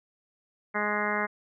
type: harmonic tone with a mistuned harmonic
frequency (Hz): 208.9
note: G#3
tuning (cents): +10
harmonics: 1 / 2 / 3 / 4 / 5 / 6 / 7 / 8 / 9 / 10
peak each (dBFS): -35 / -35 / -35 / -35 / -35 / -35 / -35 / -35 / -35 / -35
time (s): 0.74-1.27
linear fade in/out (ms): 20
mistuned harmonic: 6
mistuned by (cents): -17
effects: none